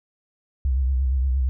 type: tone with vibrato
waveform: sine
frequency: 65.41 Hz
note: C2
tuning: in tune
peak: -18 dBFS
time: 0.65-1.49 s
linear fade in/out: 0 ms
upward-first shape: sine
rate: 8.6 Hz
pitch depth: 83 cents each way
effects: none